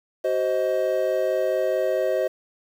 triangle chord, C diminished, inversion second, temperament just, 376.7 / 523.3 / 627.9 Hz, Gb4 / C5 / Eb5, +31 / 0 / +16 cents, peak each -25 / -22 / -22 dBFS, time 0.24-2.28 s, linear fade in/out 10 ms, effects 8-bit

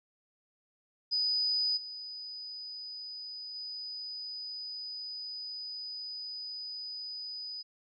sine tone with level steps, 4978 Hz, D#8, in tune, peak -27 / -40 / -38 dBFS, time 1.11-7.63 s, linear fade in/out 20 ms, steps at 1.76 / 3.54 s, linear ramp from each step 20 ms, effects none

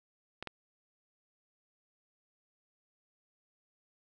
clicks, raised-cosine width 0.3 ms, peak -23 dBFS, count 2, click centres 0.426 / 0.473 s, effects none

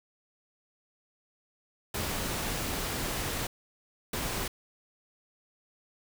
pink noise bursts at uneven times, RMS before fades -33 dBFS, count 2, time 1.94-3.47 / 4.13-4.48 s, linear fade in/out 5 ms, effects none

